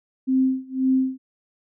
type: tone with tremolo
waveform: sine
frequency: 261.6 Hz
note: C4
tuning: in tune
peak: -15 dBFS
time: 0.27-1.18 s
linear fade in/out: 20 ms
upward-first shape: sine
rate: 1.9 Hz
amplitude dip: 95%
effects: none